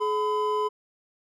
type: tone pair together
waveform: triangle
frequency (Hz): 423.8 / 1008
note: G#4 / B5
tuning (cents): +35 / +35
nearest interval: octave + minor third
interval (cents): 1500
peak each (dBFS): -24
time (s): 0-0.69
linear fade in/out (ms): 20
effects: none